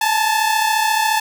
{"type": "tone pair together", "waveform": "sawtooth", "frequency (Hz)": [856.7, 891], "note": ["A5", "A5"], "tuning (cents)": [-46, 22], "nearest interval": "minor second", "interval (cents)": 68, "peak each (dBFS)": -14, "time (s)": [0.01, 1.2], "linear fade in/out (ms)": 5, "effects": []}